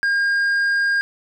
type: tone with tanh clipping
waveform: triangle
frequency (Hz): 1615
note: G#6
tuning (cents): -49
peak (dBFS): -17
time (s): 0.03-1.01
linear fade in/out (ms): 0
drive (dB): 9
effects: none